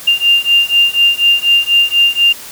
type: beating tone pair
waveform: sine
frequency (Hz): 2794 / 2798.1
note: F7 / F7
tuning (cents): 0 / +3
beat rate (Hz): 4.1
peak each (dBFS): -11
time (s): 0.07-2.33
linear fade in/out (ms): 10
effects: white hiss -31 dBFS RMS until 2.51 s